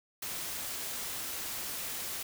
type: noise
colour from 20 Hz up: white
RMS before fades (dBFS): -38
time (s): 0.22-2.23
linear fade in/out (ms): 5
effects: none